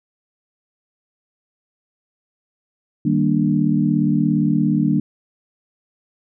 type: chord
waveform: sine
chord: Eb major seventh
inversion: none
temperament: equal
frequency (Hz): 155.56 / 196 / 233.1 / 293.7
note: Eb3 / G3 / Bb3 / D4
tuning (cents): 0 / 0 / 0 / 0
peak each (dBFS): -20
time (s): 3.05-5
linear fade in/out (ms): 5
effects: none